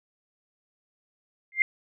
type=tone with exponential growth; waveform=sine; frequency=2100 Hz; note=C7; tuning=6 cents sharp; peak=-13 dBFS; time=1.52-1.62 s; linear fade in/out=1 ms; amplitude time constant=20 ms; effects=none